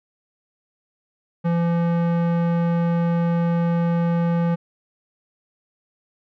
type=tone with low-pass filter; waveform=square; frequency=170 Hz; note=F3; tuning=46 cents flat; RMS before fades=-20 dBFS; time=1.44-4.56 s; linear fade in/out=20 ms; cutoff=1400 Hz; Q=0.6; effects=none